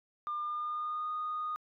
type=tone with pitch glide; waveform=sine; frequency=1200 to 1233.7 Hz; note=D6 to D#6; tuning=+37 to -15 cents; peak=-32 dBFS; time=0.27-1.56 s; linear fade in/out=0 ms; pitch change=+48 cents; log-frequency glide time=0.38-1.11 s; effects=tanh soft clip ceiling -29 dBFS